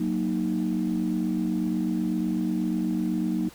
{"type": "chord", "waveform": "sine", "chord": "D# minor", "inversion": "first", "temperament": "equal", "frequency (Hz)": [185, 233.1, 311.1], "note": ["F#3", "A#3", "D#4"], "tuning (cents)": [0, 0, 0], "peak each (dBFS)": -27, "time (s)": [0, 3.49], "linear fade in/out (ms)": 5, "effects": ["tanh soft clip ceiling -17 dBFS", "pink hiss -49 dBFS RMS until 3.54 s"]}